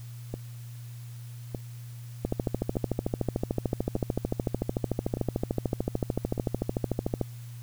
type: two click trains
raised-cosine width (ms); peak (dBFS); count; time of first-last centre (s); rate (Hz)
2; -19 / -13; 6 / 68; 0.34-6.379 / 2.25-7.213; 0.828 / 13.5
effects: added 119 Hz sine -39 dBFS peak until 7.62 s + white hiss -55 dBFS RMS until 7.62 s